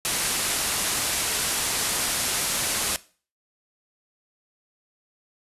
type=low-pass noise; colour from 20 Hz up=white; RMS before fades=-26 dBFS; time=0.05-2.96 s; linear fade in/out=0 ms; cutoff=12000 Hz; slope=48 dB/octave; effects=noise-tail reverb RT60 0.4 s tail -19 dB re dry + resampled to 32000 Hz